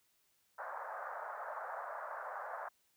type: band-pass noise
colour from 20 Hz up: pink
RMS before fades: -44 dBFS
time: 0.58-2.69 s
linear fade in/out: 10 ms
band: 580 to 1600 Hz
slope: 48 dB/octave
effects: white hiss -75 dBFS RMS until 2.96 s